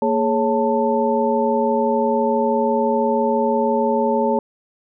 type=tone cluster; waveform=sine; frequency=231.6 / 420.1 / 552 / 887 Hz; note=A#3 / G#4 / C#5 / A5; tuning=-11 / +20 / -7 / +14 cents; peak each=-21 dBFS; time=0.02-4.39 s; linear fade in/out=2 ms; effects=none